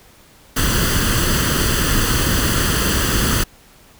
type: noise with comb filter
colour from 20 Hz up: pink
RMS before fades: -17 dBFS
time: 0.56-3.44 s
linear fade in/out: 10 ms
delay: 0.65 ms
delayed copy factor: +0.65
effects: pink hiss -48 dBFS RMS until 3.99 s